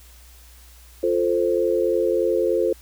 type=chord; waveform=sine; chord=F major; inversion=none; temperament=equal; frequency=349.2 / 440 / 523.3 Hz; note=F4 / A4 / C5; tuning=0 / 0 / 0 cents; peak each=-22 dBFS; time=1.03-2.73 s; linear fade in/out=5 ms; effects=added 60 Hz sine -46 dBFS peak until 2.81 s + white hiss -51 dBFS RMS until 2.81 s